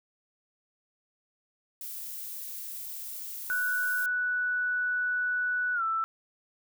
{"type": "noise", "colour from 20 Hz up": "violet", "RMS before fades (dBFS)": -39, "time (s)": [1.81, 4.06], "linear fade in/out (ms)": 2}
{"type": "tone with pitch glide", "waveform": "sine", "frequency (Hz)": [1480, 1326.2], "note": ["F#6", "E6"], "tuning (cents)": [0, 10], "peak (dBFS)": -26, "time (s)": [3.5, 6.04], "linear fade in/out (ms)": 0, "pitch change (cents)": -190, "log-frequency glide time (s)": [5.74, 5.83]}
{"effects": []}